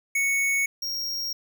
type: tone pair in turn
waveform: square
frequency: 2217 / 5586 Hz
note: C#7 / F8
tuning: 0 / -1 cents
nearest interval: octave + major third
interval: 1599 cents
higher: second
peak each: -22 / -28 dBFS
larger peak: first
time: 0.15-0.66 / 0.82-1.33 s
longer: neither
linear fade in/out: 5 ms
effects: none